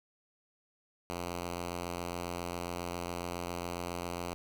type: tone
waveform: 5% pulse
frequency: 87.31 Hz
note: F2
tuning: in tune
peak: -25 dBFS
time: 1.1-4.34 s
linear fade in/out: 0 ms
effects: none